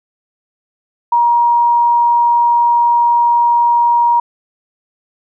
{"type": "tone", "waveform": "sine", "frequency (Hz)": 948, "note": "A#5", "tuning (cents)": 29, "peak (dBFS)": -8, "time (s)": [1.12, 4.2], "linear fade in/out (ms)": 5, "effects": []}